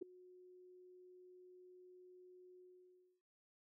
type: tone with ADSR envelope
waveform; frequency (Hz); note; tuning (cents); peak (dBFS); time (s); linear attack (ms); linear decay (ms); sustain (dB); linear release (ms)
sine; 363.9; F#4; -29; -38; 0.01-3.22; 13; 5; -21; 620
effects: none